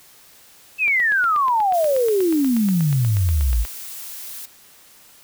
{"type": "exponential sweep", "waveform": "sine", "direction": "down", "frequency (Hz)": [2666, 51.3], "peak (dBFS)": -15, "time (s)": [0.78, 3.66], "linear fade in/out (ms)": 50}
{"type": "click train", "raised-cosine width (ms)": 0.3, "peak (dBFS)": -18, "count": 24, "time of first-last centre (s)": [0.88, 3.651], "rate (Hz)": 8.3}
{"type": "noise", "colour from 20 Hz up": "blue", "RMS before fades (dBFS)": -34, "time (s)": [1.73, 4.46], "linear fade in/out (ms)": 10}
{"effects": ["white hiss -49 dBFS RMS until 5.23 s"]}